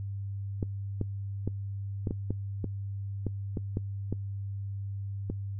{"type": "clicks", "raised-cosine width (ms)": 3, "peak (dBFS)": -18, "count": 12, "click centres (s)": [0.628, 1.013, 1.476, 2.072, 2.109, 2.306, 2.643, 3.267, 3.572, 3.771, 4.126, 5.3], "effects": ["noise-tail reverb RT60 0.1 s tail -21 dB re dry", "added 99 Hz sine -33 dBFS peak until 5.59 s"]}